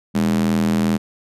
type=tone with high-pass filter; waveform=square; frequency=41.2 Hz; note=E1; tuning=in tune; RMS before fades=-18 dBFS; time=0.14-0.98 s; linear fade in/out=20 ms; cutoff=190 Hz; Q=4; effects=resampled to 32000 Hz